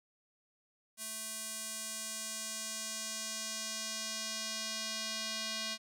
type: tone with band-pass filter sweep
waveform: square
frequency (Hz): 220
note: A3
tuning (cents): 0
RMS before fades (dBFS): -40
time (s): 0.97-5.78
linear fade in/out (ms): 50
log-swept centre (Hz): 9500 to 4500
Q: 1.5
effects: none